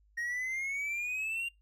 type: exponential sweep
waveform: triangle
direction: up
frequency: 1866 to 2794 Hz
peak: -31 dBFS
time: 0.17-1.49 s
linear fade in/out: 10 ms
effects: noise-tail reverb RT60 0.2 s tail -25 dB re dry + added 51 Hz sine -63 dBFS peak until 1.61 s